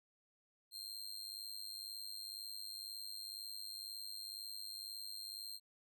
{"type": "tone with amplitude modulation", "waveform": "sawtooth", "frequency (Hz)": 4181, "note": "C8", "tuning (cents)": -2, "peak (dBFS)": -39, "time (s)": [0.71, 5.6], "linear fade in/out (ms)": 50, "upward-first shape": "sine", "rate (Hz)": 102, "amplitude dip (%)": 80, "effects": []}